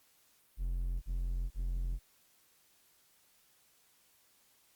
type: tone bursts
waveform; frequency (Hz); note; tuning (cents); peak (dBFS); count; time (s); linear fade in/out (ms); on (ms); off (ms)
triangle; 43.65; F1; 0; -30; 3; 0.57-1.994; 50; 450; 37
effects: white hiss -68 dBFS RMS until 4.75 s + Opus 48 kbps